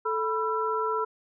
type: tone cluster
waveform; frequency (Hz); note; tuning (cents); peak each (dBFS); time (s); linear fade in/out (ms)
sine; 438.2 / 985 / 1342; A4 / B5 / E6; -7 / -5 / +31; -29 / -29 / -30; 0.05-1.05; 10
effects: none